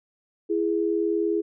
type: tone pair together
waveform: sine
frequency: 334.9 / 414.8 Hz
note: E4 / G#4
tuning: +27 / -2 cents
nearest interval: major third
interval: 371 cents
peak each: -24 dBFS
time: 0.49-1.42 s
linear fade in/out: 20 ms
effects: none